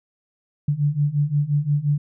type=beating tone pair; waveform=sine; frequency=142.9 / 148.6 Hz; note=D3 / D3; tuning=-47 / +21 cents; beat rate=5.7 Hz; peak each=-22 / -20 dBFS; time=0.68-1.98 s; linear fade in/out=5 ms; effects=none